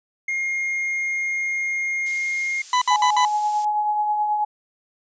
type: tone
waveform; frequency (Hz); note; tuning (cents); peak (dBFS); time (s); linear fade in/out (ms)
triangle; 2133; C7; +33; -20; 0.28-2.62; 5
type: noise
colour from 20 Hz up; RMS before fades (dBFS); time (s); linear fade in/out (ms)
violet; -30; 2.06-3.65; 5
type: tone bursts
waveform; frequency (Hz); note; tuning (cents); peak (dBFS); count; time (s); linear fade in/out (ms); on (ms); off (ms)
40% pulse; 997; B5; +16; -15; 4; 2.73-3.251; 2; 86; 59
type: tone with tremolo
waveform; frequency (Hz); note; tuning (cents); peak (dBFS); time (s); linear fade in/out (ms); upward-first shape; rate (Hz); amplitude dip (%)
sine; 842; G#5; +24; -17; 2.9-4.45; 10; triangle; 9.3; 40
effects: resampled to 16000 Hz